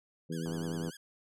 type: harmonic tone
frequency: 82.3 Hz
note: E2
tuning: 2 cents flat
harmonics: 2 / 3 / 4 / 5 / 6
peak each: -36 / -40 / -42 / -44 / -46 dBFS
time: 0.29-0.91 s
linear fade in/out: 20 ms
type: tone with vibrato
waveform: 10% pulse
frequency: 1568 Hz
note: G6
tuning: in tune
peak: -39 dBFS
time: 0.32-0.97 s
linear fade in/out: 5 ms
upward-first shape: triangle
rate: 10 Hz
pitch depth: 160 cents each way
type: click train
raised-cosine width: 1 ms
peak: -32 dBFS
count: 43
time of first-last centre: 0.46-0.89 s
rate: 97.6 Hz
effects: none